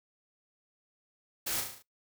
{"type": "noise with echo", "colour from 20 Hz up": "white", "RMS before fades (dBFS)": -34, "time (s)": [1.46, 1.61], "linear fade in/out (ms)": 10, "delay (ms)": 36, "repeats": 6, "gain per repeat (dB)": -4, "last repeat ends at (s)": 1.826, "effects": ["noise-tail reverb RT60 0.2 s tail -26 dB re dry"]}